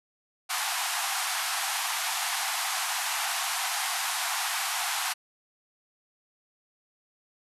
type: band-pass noise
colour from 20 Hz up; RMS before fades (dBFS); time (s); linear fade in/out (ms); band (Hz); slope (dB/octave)
pink; -30; 0.49-5.14; 20; 700 to 13000; 96
effects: none